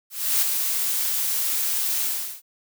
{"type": "noise with ADSR envelope", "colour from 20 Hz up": "blue", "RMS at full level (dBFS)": -19, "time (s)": [0.1, 2.42], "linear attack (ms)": 320, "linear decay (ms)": 10, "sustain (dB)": -5, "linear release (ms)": 370, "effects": []}